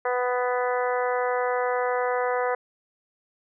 harmonic tone, 248.3 Hz, B3, 9 cents sharp, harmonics 2 / 3 / 4 / 5 / 6 / 7 / 8, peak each -25 / -29 / -31 / -33 / -35 / -36 / -37 dBFS, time 0.05-2.55 s, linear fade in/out 5 ms, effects none

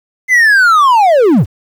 triangle linear sweep, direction down, 2072 to 67 Hz, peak -3 dBFS, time 0.28-1.46 s, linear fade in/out 50 ms, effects 7-bit

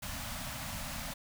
pink band-stop noise, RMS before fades -40 dBFS, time 0.02-1.14 s, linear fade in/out 10 ms, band 280 to 550 Hz, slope 96 dB/octave, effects none

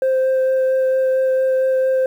sine tone with vibrato, 523 Hz, C5, 1 cent flat, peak -11 dBFS, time 0.02-2.06 s, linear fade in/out 2 ms, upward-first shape sine, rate 4.4 Hz, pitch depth 8 cents each way, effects tanh soft clip ceiling -13 dBFS + 8-bit

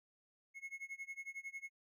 triangle tone with tremolo, 2177 Hz, C#7, 32 cents flat, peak -40 dBFS, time 0.54-1.7 s, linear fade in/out 50 ms, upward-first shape sine, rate 11 Hz, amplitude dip 95%, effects none

